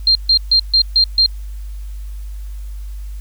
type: tone bursts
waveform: sine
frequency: 4186 Hz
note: C8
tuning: in tune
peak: -8 dBFS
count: 6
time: 0.07-1.262 s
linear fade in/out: 2 ms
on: 82 ms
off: 140 ms
effects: added 50 Hz sine -25 dBFS peak until 3.2 s + white hiss -50 dBFS RMS until 3.2 s